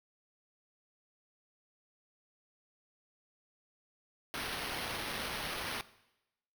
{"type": "noise with sample-and-hold", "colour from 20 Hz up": "white", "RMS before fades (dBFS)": -39, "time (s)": [4.34, 5.81], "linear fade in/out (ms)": 0, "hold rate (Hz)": 7350, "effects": ["noise-tail reverb RT60 0.9 s tail -18 dB re dry"]}